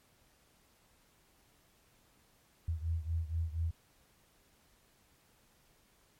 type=beating tone pair; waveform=sine; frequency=80.8 / 85 Hz; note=E2 / F2; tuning=-34 / -46 cents; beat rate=4.2 Hz; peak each=-34 / -37 dBFS; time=2.68-3.71 s; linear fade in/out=5 ms; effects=pink hiss -68 dBFS RMS until 6.19 s + MP3 64 kbps